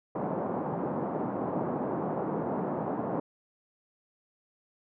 pink band-pass noise, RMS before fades -32 dBFS, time 0.15-3.2 s, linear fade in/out 5 ms, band 160 to 970 Hz, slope 24 dB/octave, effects none

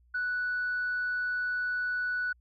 sine tone, 1480 Hz, F#6, in tune, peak -27 dBFS, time 0.14-2.33 s, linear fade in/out 10 ms, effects tanh soft clip ceiling -25 dBFS + added 60 Hz sine -60 dBFS peak until 2.4 s

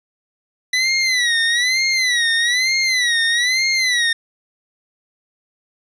25% pulse tone with vibrato, 1975.5 Hz, B6, in tune, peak -11 dBFS, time 0.73-4.13 s, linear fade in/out 5 ms, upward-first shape sine, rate 1.1 Hz, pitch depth 130 cents each way, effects resampled to 22050 Hz + 8-bit

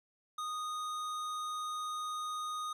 triangle tone with hard clipping, 1238 Hz, D#6, 9 cents flat, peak -38 dBFS, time 0.38-2.73 s, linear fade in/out 5 ms, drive 18 dB, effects none

